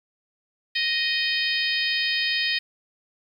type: harmonic tone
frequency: 622.3 Hz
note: D#5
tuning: in tune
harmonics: 3 / 4 / 5 / 6 / 7 / 8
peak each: -27 / -28 / -29 / -30 / -30 / -31 dBFS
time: 0.75-2.59 s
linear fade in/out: 10 ms
effects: 9-bit